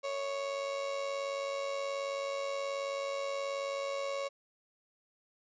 35% pulse tone with amplitude modulation, 554.4 Hz, C#5, in tune, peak -30 dBFS, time 0.03-4.29 s, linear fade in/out 20 ms, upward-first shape sine, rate 98.7 Hz, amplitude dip 50%, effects resampled to 16000 Hz

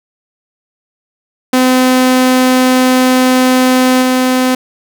sawtooth tone with level steps, 255.7 Hz, C4, 40 cents flat, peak -3 / -5 dBFS, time 1.53-4.55 s, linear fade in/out 5 ms, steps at 4.01 s, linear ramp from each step 20 ms, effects none

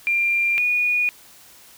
sine tone pair in turn, 2385 / 2453 Hz, D7 / D#7, +26 / -25 cents, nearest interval unison, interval 49 cents, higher second, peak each -17 dBFS, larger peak neither, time 0.07-0.58 / 0.58-1.09 s, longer neither, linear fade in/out 0 ms, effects white hiss -48 dBFS RMS until 1.77 s

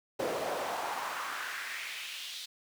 brown noise with high-pass filter sweep, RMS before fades -37 dBFS, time 0.19-2.46 s, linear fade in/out 10 ms, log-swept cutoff 440 to 3900 Hz, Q 2.4, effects none

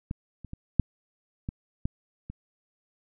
clicks, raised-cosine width 5 ms, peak -19 / -29 / -25 / -7 / -19 / -15 / -25 dBFS, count 7, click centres 0.111 / 0.447 / 0.534 / 0.797 / 1.489 / 1.855 / 2.3 s, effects none

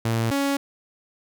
sawtooth tone pair in turn, 114.2 / 278.9 Hz, A#2 / C#4, -35 / +11 cents, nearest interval octave + minor third, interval 1546 cents, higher second, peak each -17 dBFS, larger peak neither, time 0.05-0.31 / 0.31-0.57 s, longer neither, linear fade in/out 5 ms, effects none

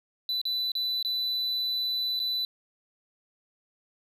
triangle tone with dropouts, 3988 Hz, B7, 16 cents sharp, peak -25 dBFS, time 0.29-2.45 s, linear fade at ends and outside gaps 1 ms, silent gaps 0.415-0.453 / 0.718-0.752 / 1.027-1.048 / 2.193-2.2 s, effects resampled to 32000 Hz

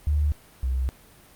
sine tone pair in turn, 74.1 / 64.45 Hz, D2 / C2, +16 / -26 cents, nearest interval major second, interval 242 cents, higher first, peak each -19 / -22 dBFS, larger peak first, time 0.07-0.32 / 0.63-0.89 s, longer second, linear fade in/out 0 ms, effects pink hiss -52 dBFS RMS until 1.35 s + Opus 32 kbps

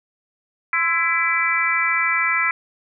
harmonic tone with a mistuned harmonic, 332.9 Hz, E4, 17 cents sharp, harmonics 3 / 4 / 5 / 6 / 7, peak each -28 / -23 / -27 / -21 / -22 dBFS, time 0.73-2.51 s, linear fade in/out 2 ms, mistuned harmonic 3, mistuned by +57 cents, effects none

